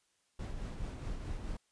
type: noise with tremolo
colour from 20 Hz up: brown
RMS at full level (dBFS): -38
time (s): 0.39-1.57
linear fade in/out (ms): 5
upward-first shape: triangle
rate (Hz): 4.7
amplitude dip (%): 45
effects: white hiss -75 dBFS RMS until 1.71 s + resampled to 22050 Hz